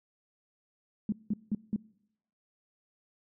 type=tone bursts; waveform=sine; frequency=210.3 Hz; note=G#3; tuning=22 cents sharp; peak=-26 dBFS; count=4; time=1.09-1.762 s; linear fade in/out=2 ms; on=33 ms; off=180 ms; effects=noise-tail reverb RT60 0.8 s tail -23 dB re dry